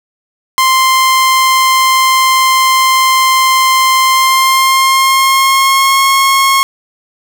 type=tone with pitch glide; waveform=sawtooth; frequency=1046.5 to 1085.3 Hz; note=C6 to C#6; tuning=0 to -37 cents; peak=-3 dBFS; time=0.58-6.63 s; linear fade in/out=0 ms; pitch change=+63 cents; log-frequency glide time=4.02-6.01 s; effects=none